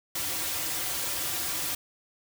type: noise with comb filter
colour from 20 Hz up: white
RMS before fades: -31 dBFS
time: 0.15-1.75 s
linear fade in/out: 5 ms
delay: 4.7 ms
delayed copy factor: -0.8
effects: none